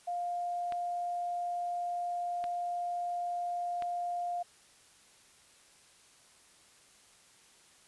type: tone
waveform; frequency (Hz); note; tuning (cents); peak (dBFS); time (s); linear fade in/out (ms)
sine; 703; F5; +11; -32; 0.07-4.43; 10
type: clicks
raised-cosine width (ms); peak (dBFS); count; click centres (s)
0.3; -27; 3; 0.723 / 2.441 / 3.823
effects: white hiss -61 dBFS RMS until 7.87 s + resampled to 24000 Hz